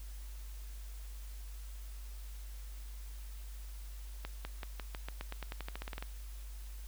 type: accelerating click train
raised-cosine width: 0.3 ms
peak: -25 dBFS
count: 18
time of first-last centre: 4.25-6.025 s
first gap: 200 ms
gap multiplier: 0.91
effects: added 50 Hz sine -43 dBFS peak until 6.87 s + white hiss -58 dBFS RMS until 6.87 s